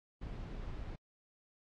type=noise; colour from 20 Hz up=brown; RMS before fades=-43 dBFS; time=0.21-0.96 s; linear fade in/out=10 ms; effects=low-pass 4000 Hz 12 dB/octave + AAC 64 kbps